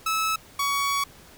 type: tone pair in turn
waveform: sawtooth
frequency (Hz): 1301 / 1124.7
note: E6 / C#6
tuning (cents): -23 / +25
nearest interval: minor third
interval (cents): 252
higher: first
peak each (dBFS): -19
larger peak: neither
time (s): 0.06-0.36 / 0.59-1.04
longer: second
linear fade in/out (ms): 5
effects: pink hiss -50 dBFS RMS until 1.37 s